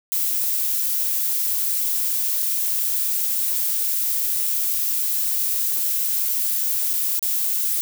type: noise with dropouts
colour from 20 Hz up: violet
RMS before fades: -22 dBFS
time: 0.12-7.81 s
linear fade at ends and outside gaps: 0 ms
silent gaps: 6.932-6.936 / 7.193-7.227 s
effects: none